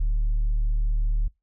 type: tone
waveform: sine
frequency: 37.38 Hz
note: D1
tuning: 31 cents sharp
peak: -17 dBFS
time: 0-1.28 s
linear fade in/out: 10 ms
effects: noise-tail reverb RT60 0.2 s tail -24 dB re dry + tanh soft clip ceiling -19 dBFS